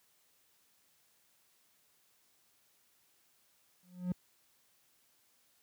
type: tone with exponential growth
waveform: triangle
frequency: 180 Hz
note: F#3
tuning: 47 cents flat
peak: -26 dBFS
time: 3.83-4.12 s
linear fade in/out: 2 ms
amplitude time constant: 63 ms
effects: white hiss -71 dBFS RMS until 5.62 s + high-pass 60 Hz 12 dB/octave